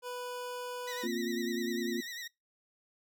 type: tone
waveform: 25% pulse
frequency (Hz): 493.9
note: B4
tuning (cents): 0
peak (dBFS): -34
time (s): 0.02-1.08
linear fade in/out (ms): 50
type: tone with vibrato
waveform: 20% pulse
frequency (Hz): 1912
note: A#6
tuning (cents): +43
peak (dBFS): -35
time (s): 0.87-2.28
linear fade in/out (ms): 10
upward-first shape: sine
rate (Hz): 10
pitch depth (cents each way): 76
type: chord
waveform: sine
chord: Bb suspended second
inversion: none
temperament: just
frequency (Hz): 233.1 / 262.2 / 349.6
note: Bb3 / C4 / F4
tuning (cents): 0 / +4 / +2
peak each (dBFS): -35 / -39 / -35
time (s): 1.03-2.01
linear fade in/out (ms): 10
effects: noise-tail reverb RT60 0.2 s tail -24 dB re dry